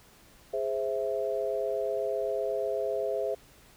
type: chord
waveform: sine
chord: Ab augmented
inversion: none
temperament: equal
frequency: 415.3 / 523.3 / 659.3 Hz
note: Ab4 / C5 / E5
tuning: 0 / 0 / 0 cents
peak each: -32 dBFS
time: 0.53-3.35 s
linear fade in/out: 10 ms
effects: pink hiss -57 dBFS RMS until 3.76 s